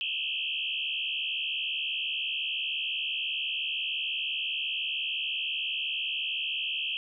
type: tone with frequency modulation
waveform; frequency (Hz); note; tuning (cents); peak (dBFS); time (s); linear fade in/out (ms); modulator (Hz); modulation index
sine; 2907; F#7; -31; -29; 0.01-6.97; 0; 74.2; 4.5
effects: none

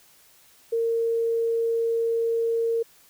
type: tone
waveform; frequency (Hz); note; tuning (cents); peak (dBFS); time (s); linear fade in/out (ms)
sine; 459.5; A#4; -25; -21; 0.72-2.83; 10
effects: white hiss -56 dBFS RMS until 3.09 s

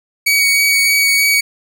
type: tone with vibrato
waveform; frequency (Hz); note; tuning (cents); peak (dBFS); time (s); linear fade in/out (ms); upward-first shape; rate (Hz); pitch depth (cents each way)
sawtooth; 2252; C#7; +27; -7; 0.26-1.41; 10; triangle; 3.2; 14
effects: none

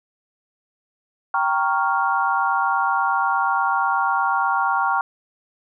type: chord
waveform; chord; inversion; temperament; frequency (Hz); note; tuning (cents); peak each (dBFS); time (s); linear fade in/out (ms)
sine; G half-diminished seventh; none; equal; 784 / 932.3 / 1108.7 / 1396.9; G5 / Bb5 / Db6 / F6; 0 / 0 / 0 / 0; -23; 1.34-5.01; 2
effects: none

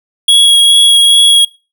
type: tone with vibrato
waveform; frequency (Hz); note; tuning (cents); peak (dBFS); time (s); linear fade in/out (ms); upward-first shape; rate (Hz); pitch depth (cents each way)
square; 3322; G#7; 0; -4; 0.28-1.45; 5; sine; 2.4; 10
effects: noise-tail reverb RT60 0.3 s tail -23 dB re dry

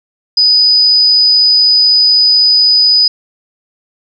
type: tone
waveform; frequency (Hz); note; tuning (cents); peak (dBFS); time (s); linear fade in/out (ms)
sine; 4978; D#8; 0; -5; 0.37-3.08; 5
effects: none

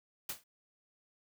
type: noise with exponential decay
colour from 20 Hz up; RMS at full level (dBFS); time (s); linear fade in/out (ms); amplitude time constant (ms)
white; -34; 0.29-0.44; 5; 31
effects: none

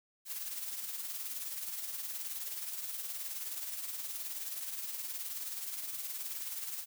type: noise with tremolo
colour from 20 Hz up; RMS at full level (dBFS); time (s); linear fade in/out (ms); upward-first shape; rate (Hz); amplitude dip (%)
blue; -38; 0.25-6.86; 50; triangle; 19; 55
effects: none

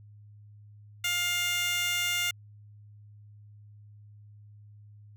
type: tone with high-pass filter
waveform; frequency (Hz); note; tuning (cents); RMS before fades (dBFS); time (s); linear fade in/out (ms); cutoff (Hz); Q
15% pulse; 705; F5; +16; -29; 1.04-2.31; 5; 2400; 1.2
effects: added 104 Hz sine -49 dBFS peak until 5.16 s

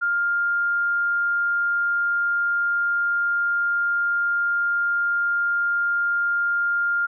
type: tone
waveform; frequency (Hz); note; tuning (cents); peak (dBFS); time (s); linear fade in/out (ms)
sine; 1403; F6; +8; -19; 0.01-7.07; 20
effects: none

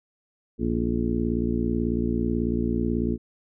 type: harmonic tone with a mistuned harmonic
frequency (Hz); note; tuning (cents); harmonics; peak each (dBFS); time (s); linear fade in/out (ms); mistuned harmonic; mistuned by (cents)
58.2; A#1; -2; 1 / 2 / 3 / 4 / 5 / 6 / 7; -30 / -32 / -32 / -26 / -31 / -30 / -34; 0.58-3.18; 50; 7; +75
effects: none

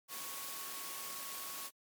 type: tone in noise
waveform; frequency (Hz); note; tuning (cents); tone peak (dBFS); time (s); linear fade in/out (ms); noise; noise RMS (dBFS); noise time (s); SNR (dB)
sine; 1106; C#6; -4; -51; 0.08-1.71; 50; white; -44; 0.08-1.71; -10
effects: high-pass 200 Hz 12 dB/octave + MP3 96 kbps

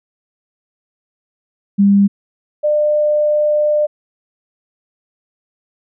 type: tone pair in turn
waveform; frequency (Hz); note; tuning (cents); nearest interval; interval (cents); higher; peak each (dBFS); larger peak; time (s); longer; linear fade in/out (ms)
sine; 200 / 599.3; G3 / D5; +35 / +35; octave + perfect fifth; 1900; second; -7 / -11; first; 1.78-2.08 / 2.63-3.87; second; 20
effects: none

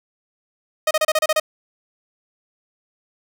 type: tone bursts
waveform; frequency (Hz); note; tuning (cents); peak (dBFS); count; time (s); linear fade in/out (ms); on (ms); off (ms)
sawtooth; 622.3; D#5; 0; -11; 8; 0.87-1.399; 5; 39; 31
effects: none

